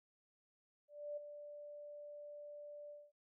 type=tone with ADSR envelope; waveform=sine; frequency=587.3 Hz; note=D5; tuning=in tune; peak=-40 dBFS; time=0.88-3.12 s; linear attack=290 ms; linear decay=11 ms; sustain=-9 dB; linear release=220 ms; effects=none